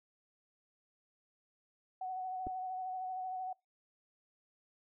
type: tone with vibrato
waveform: sine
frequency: 745 Hz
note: F#5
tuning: 12 cents sharp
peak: -37 dBFS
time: 2.01-3.53 s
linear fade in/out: 5 ms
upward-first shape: sine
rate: 13 Hz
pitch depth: 23 cents each way
type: clicks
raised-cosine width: 2 ms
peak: -30 dBFS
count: 2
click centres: 2.468 / 2.471 s
effects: noise-tail reverb RT60 0.2 s tail -24 dB re dry